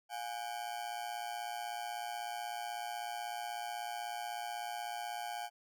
40% pulse ring-modulated tone, 769 Hz, G5, 33 cents flat, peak -35 dBFS, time 0.09-5.5 s, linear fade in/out 50 ms, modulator 58.1 Hz, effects none

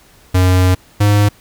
square tone pair in turn, 91.9 / 103.15 Hz, F#2 / G#2, -11 / -11 cents, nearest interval major second, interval 200 cents, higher second, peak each -9 dBFS, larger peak neither, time 0.34-0.75 / 1-1.29 s, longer first, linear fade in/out 10 ms, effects pink hiss -47 dBFS RMS until 1.4 s

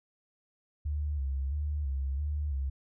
sine tone with vibrato, 70.8 Hz, C#2, 37 cents sharp, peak -29 dBFS, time 0.85-2.7 s, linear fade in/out 10 ms, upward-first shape square, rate 1.5 Hz, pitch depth 77 cents each way, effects none

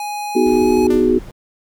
square tone with pitch glide, 831 to 842.6 Hz, G#5 to G#5, +1 to +25 cents, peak -23 dBFS, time 0-0.87 s, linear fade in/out 2 ms, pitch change +24 cents, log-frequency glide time 0.43-0.72 s
sine chord, G# minor seventh, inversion first, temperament equal, 246.9 / 311.1 / 370 / 415.3 Hz, B3 / D#4 / F#4 / G#4, 0 / 0 / 0 / 0 cents, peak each -17 / -19 / -14 / -19 dBFS, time 0.35-1.19 s, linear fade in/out 10 ms
brown noise, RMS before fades -32 dBFS, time 0.46-1.31 s, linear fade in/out 0 ms
sawtooth tone with exponential decay, 296.6 Hz, D4, 17 cents sharp, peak -19 dBFS, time 0.9-1.32 s, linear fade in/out 5 ms, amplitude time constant 90 ms
effects none

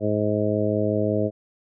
harmonic tone, 105.4 Hz, G#2, 26 cents sharp, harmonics 1 / 2 / 3 / 4 / 5 / 6, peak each -27 / -27 / -27 / -27 / -27 / -27 dBFS, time 0-1.31 s, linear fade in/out 50 ms, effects none

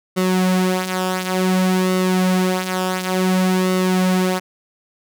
sawtooth tone with flanger, 185 Hz, F#3, in tune, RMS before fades -18 dBFS, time 0.16-4.4 s, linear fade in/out 20 ms, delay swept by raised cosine 1.2 to 5.9 ms, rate 0.56 Hz, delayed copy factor -0.6, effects none

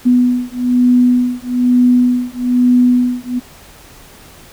sine beating tone pair, 246.9 / 248 Hz, B3 / B3, 0 / +7 cents, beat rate 1.1 Hz, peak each -12 dBFS, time 0.05-3.4 s, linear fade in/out 20 ms, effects pink hiss -40 dBFS RMS until 4.52 s

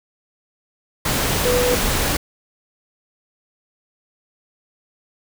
sine tone in noise, 493.9 Hz, B4, in tune, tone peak -17 dBFS, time 1.45-1.75 s, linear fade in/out 5 ms, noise pink, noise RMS -20 dBFS, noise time 1.05-2.17 s, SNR 0 dB, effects none

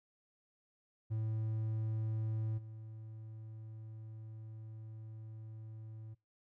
triangle tone with level steps, 110 Hz, A2, in tune, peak -32 / -44 dBFS, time 1.1-6.15 s, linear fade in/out 20 ms, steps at 2.57 s, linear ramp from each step 20 ms, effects noise-tail reverb RT60 0.2 s tail -23 dB re dry

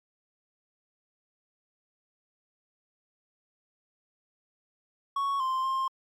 triangle tone with pitch steps, 1110 / 1046 / 1059 Hz, C#6 / C6 / C6, +2 / -1 / +21 cents, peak -24 dBFS, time 5.16-5.88 s, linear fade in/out 5 ms, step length 240 ms, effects MP3 64 kbps

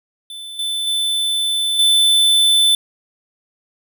square tone with level steps, 3520 Hz, A7, in tune, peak -30 / -20 / -17 / -11 dBFS, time 0.3-2.75 s, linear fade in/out 2 ms, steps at 0.59 / 0.87 / 1.79 s, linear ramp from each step 2 ms, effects none

